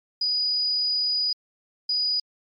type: tone bursts at uneven times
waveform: sine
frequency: 4932 Hz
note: D#8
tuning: 16 cents flat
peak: -21 dBFS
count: 2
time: 0.21-1.33 / 1.89-2.2 s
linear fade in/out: 5 ms
effects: MP3 48 kbps